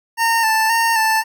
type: tone with vibrato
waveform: 25% pulse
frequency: 899 Hz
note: A5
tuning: 37 cents sharp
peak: -10 dBFS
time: 0.17-1.24 s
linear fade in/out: 50 ms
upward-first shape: square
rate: 1.9 Hz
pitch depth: 33 cents each way
effects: none